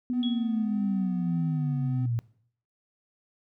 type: linear sweep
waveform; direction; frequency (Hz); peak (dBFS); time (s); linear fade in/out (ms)
sine; down; 249.7 to 113.7; -25; 0.1-2.19; 0
type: tone with vibrato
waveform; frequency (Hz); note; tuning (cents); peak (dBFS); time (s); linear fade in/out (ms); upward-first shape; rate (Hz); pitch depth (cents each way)
triangle; 251.3; B3; +30; -31; 0.13-2.06; 5; sine; 1.7; 27
type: tone with exponential decay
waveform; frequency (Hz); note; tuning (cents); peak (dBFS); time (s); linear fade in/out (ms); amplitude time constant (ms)
sine; 3337; G#7; +8; -31; 0.23-0.64; 1; 88
effects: noise-tail reverb RT60 0.6 s tail -21 dB re dry